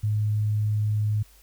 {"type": "tone", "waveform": "sine", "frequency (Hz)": 106, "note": "G#2", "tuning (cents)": 36, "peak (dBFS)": -21, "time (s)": [0.03, 1.23], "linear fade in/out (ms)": 10, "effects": ["added 50 Hz sine -54 dBFS peak until 1.42 s", "white hiss -57 dBFS RMS until 1.42 s"]}